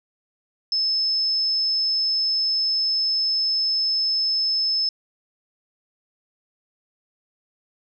sine tone, 5230 Hz, E8, 15 cents flat, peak -19 dBFS, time 0.72-4.89 s, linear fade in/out 2 ms, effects none

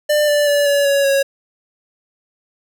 square tone with pitch steps, 596 / 586.8 / 577.7 / 568.8 / 560 / 551.3 Hz, D5 / D5 / D5 / C#5 / C#5 / C#5, +25 / -2 / -29 / +45 / +18 / -10 cents, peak -13 dBFS, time 0.09-1.23 s, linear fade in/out 10 ms, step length 190 ms, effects none

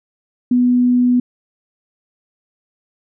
sine tone, 246.9 Hz, B3, in tune, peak -10 dBFS, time 0.51-1.2 s, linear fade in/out 5 ms, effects none

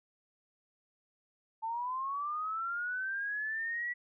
sine linear sweep, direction up, 880 to 1955 Hz, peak -33 dBFS, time 1.62-3.94 s, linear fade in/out 20 ms, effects none

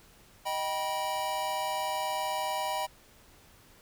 square chord, Eb augmented, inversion none, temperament just, 622.3 / 777.8 / 972.3 Hz, Eb5 / G5 / B5, 0 / -14 / -27 cents, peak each -37 / -35 / -34 dBFS, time 0.45-2.87 s, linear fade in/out 20 ms, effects pink hiss -58 dBFS RMS until 3.81 s

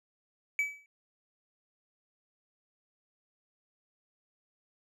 triangle tone with exponential decay, 2291 Hz, D7, 44 cents flat, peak -22 dBFS, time 0.59-0.86 s, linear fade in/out 1 ms, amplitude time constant 58 ms, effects none

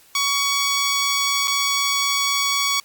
10% pulse tone with dropouts, 1124 Hz, C#6, 24 cents sharp, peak -10 dBFS, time 0.15-2.8 s, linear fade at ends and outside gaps 2 ms, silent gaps 1.474-1.479 s, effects white hiss -52 dBFS RMS until 2.84 s + Opus 48 kbps

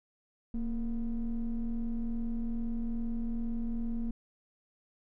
triangle ring-modulated tone, 126.2 Hz, B2, 38 cents sharp, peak -24 dBFS, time 0.54-4.11 s, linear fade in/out 5 ms, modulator 105 Hz, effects tanh soft clip ceiling -25 dBFS

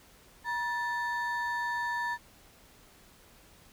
triangle ring-modulated tone, 1357 Hz, E6, 50 cents sharp, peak -25 dBFS, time 0.44-2.18 s, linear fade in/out 50 ms, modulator 403 Hz, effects pink hiss -58 dBFS RMS until 3.72 s

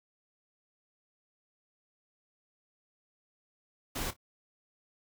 pink noise with echo, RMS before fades -35 dBFS, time 3.95-4.11 s, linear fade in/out 10 ms, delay 28 ms, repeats 2, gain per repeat -15 dB, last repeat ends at 4.166 s, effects none

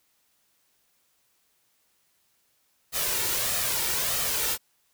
white noise with flanger, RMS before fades -27 dBFS, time 2.92-4.58 s, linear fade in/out 50 ms, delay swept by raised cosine 1.6 to 2.2 ms, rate 1.6 Hz, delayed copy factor +0.5, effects white hiss -69 dBFS RMS until 4.93 s

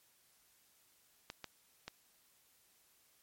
clicks, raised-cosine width 0.2 ms, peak -26 dBFS, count 3, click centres 1.301 / 1.443 / 1.88 s, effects white hiss -70 dBFS RMS until 3.22 s + MP3 64 kbps

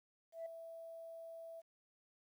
sine tone with ADSR envelope, 660 Hz, E5, 2 cents sharp, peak -39 dBFS, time 0.32-1.62 s, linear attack 140 ms, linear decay 4 ms, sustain -9 dB, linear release 27 ms, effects tanh soft clip ceiling -39 dBFS + 12-bit

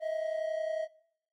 triangle tone pair together, 630.9 / 662 Hz, D#5 / E5, +24 / +7 cents, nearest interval minor second, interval 83 cents, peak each -30 / -34 dBFS, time 0-0.88 s, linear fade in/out 50 ms, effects noise-tail reverb RT60 0.6 s tail -21 dB re dry + Opus 24 kbps

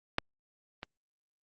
clicks, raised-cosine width 0.3 ms, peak -11 / -23 dBFS, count 2, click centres 0.184 / 0.831 s, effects Opus 48 kbps

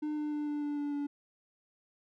triangle tone with pitch steps, 301.8 / 299.4 / 297 / 294.6 / 292.2 / 289.8 / 287.5 Hz, D4 / D4 / D4 / D4 / D4 / D4 / D4, +47 / +33 / +20 / +6 / -9 / -23 / -37 cents, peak -30 dBFS, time 0.02-1.07 s, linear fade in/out 10 ms, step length 150 ms, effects none

